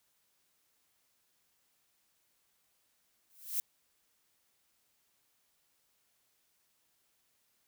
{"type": "noise with exponential growth", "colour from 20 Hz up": "violet", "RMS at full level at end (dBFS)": -30, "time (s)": [3.3, 3.6], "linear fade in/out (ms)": 0, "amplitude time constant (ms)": 65, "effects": ["white hiss -75 dBFS RMS until 7.67 s"]}